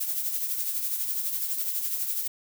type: noise with tremolo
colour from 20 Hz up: violet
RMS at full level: -27 dBFS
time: 0-2.28 s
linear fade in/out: 10 ms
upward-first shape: triangle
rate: 12 Hz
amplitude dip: 55%
effects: none